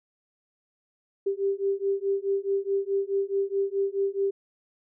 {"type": "beating tone pair", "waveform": "sine", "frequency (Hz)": [391.9, 396.6], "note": ["G4", "G4"], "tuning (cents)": [0, 20], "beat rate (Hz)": 4.7, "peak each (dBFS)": [-27, -27], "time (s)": [1.26, 4.31], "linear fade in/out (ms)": 10, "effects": []}